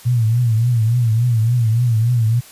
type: tone with vibrato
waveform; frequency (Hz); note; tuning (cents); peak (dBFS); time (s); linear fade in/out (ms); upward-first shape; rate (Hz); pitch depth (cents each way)
sine; 116.54; A#2; 0; -12; 0.05-2.41; 20; triangle; 3.5; 130
effects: white hiss -42 dBFS RMS until 2.51 s + resampled to 32000 Hz